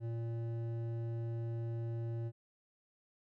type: tone with hard clipping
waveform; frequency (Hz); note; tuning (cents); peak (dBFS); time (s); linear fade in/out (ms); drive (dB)
sine; 115.7; A#2; -13; -38; 0-2.32; 50; 10
effects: none